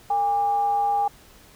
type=tone with frequency modulation; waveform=sine; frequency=812 Hz; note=G#5; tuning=39 cents flat; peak=-19 dBFS; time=0.1-1.08 s; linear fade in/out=5 ms; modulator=360 Hz; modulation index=0.25; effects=pink hiss -51 dBFS RMS until 1.55 s